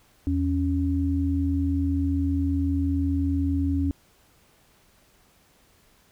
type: tone pair together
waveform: sine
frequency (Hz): 82.41 / 277.2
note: E2 / C#4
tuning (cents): 0 / 0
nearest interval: octave + major sixth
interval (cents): 2100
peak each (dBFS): -24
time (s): 0.27-3.91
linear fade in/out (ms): 0
effects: pink hiss -60 dBFS RMS until 6.11 s